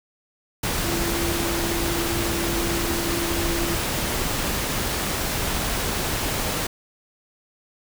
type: tone in noise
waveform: sine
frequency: 339.2 Hz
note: E4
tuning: 50 cents sharp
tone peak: -27 dBFS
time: 0.84-3.75 s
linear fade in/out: 5 ms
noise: pink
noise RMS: -25 dBFS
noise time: 0.63-6.67 s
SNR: -5 dB
effects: none